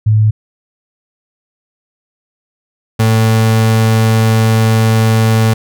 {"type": "tone pair in turn", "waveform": ["sine", "35% pulse"], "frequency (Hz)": [107.8, 111.41], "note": ["A2", "A2"], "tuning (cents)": [-35, 22], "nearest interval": "minor second", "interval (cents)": 57, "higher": "second", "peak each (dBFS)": -6, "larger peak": "neither", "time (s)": [[0.06, 0.31], [2.99, 5.54]], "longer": "second", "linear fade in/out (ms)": 10, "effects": []}